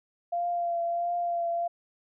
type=tone with vibrato; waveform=sine; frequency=690 Hz; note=F5; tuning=21 cents flat; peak=-26 dBFS; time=0.32-1.68 s; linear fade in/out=10 ms; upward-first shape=triangle; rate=1.5 Hz; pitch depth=25 cents each way; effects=none